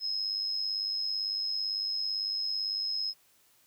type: tone with amplitude modulation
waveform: sine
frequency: 5140 Hz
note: E8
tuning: 45 cents flat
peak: -27 dBFS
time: 0-3.14 s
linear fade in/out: 50 ms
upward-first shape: sine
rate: 97.9 Hz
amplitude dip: 55%
effects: white hiss -65 dBFS RMS until 3.66 s